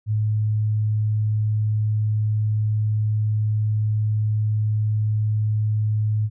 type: tone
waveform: sine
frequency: 107.2 Hz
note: A2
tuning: 45 cents flat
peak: -18 dBFS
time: 0.06-6.3 s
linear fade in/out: 50 ms
effects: none